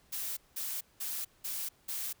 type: noise bursts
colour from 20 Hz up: blue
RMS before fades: -37 dBFS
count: 5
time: 0.12-2.13 s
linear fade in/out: 10 ms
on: 250 ms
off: 190 ms
effects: pink hiss -66 dBFS RMS until 2.2 s